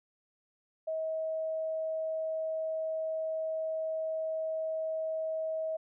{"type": "tone", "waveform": "sine", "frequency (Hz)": 638, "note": "D#5", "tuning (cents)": 43, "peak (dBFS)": -31, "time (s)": [0.87, 5.77], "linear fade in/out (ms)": 10, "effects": []}